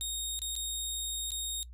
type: tone with dropouts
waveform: 20% pulse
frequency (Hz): 3719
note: A#7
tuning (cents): -5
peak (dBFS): -27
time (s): 0.01-1.63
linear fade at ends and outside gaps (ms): 0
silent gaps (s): 0.391-0.418 / 0.554-0.563 / 1.306-1.318
effects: noise-tail reverb RT60 0.1 s tail -20 dB re dry + added 60 Hz sine -45 dBFS peak until 1.73 s